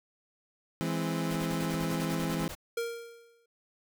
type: chord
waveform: 30% pulse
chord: E augmented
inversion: none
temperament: equal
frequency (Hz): 164.81 / 207.7 / 261.6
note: E3 / G#3 / B#3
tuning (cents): 0 / 0 / 0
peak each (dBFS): -29 / -34 / -33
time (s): 0.81-2.48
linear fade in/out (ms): 0
type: noise bursts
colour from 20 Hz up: pink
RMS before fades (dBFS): -41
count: 13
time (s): 1.3-2.552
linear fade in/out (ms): 10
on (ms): 64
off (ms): 35
type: tone with exponential decay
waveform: square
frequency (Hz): 466.2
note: A#4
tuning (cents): 0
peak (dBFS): -29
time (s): 2.77-3.46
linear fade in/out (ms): 5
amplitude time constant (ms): 150
effects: none